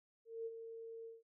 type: tone with ADSR envelope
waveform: sine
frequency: 454.9 Hz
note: A#4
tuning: 42 cents flat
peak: -39 dBFS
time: 0.25-1.23 s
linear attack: 210 ms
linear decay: 37 ms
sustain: -8 dB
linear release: 170 ms
effects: none